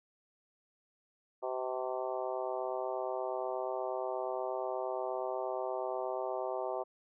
harmonic tone with a mistuned harmonic, 128.4 Hz, C3, 32 cents flat, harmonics 3 / 4 / 5 / 6 / 7 / 8 / 9, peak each -40 / -40 / -38 / -42 / -43 / -48 / -48 dBFS, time 1.42-6.84 s, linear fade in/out 20 ms, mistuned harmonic 8, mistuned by +42 cents, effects none

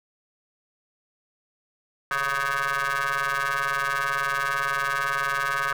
25% pulse ring-modulated tone, 138.1 Hz, C#3, 6 cents flat, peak -17 dBFS, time 2.11-5.73 s, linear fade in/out 2 ms, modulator 1390 Hz, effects none

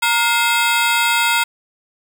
20% pulse ring-modulated tone, 1174.7 Hz, D6, in tune, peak -6 dBFS, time 0.02-1.44 s, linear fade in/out 10 ms, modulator 244 Hz, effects none

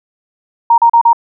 sine tone bursts, 932.3 Hz, A#5, in tune, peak -4 dBFS, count 4, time 0.7-1.131 s, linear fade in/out 5 ms, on 80 ms, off 37 ms, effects none

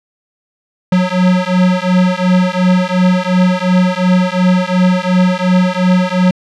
square beating tone pair, 181.3 / 184.1 Hz, F#3 / F#3, -35 / -8 cents, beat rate 2.8 Hz, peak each -13 dBFS, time 0.92-6.31 s, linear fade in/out 5 ms, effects low-pass 4000 Hz 12 dB/octave

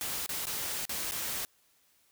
white noise with dropouts, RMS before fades -35 dBFS, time 0.01-1.45 s, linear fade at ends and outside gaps 0 ms, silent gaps 0.262-0.292 / 0.455-0.469 / 0.853-0.894 / 1.111-1.12 s, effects white hiss -68 dBFS RMS until 2.11 s

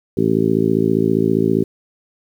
harmonic tone, 55 Hz, A1, in tune, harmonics 2 / 3 / 4 / 5 / 6 / 7 / 8, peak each -25 / -21 / -20 / -20 / -22 / -18 / -26 dBFS, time 0.17-1.64 s, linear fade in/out 5 ms, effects 8-bit

